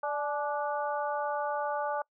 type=harmonic tone with a mistuned harmonic; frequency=293.7 Hz; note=D4; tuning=in tune; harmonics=2 / 3 / 4 / 5; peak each=-33 / -33 / -37 / -40 dBFS; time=0.03-2.02 s; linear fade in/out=5 ms; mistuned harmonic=3; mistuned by=-43 cents; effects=noise-tail reverb RT60 0.1 s tail -25 dB re dry